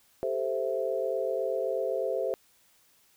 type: chord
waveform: sine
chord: A minor seventh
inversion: third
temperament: equal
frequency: 392 / 440 / 523.3 / 659.3 Hz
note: G4 / A4 / C5 / E5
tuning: 0 / 0 / 0 / 0 cents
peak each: -34 / -34 / -30 / -34 dBFS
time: 0.23-2.34 s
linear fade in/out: 0 ms
effects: white hiss -64 dBFS RMS until 3.16 s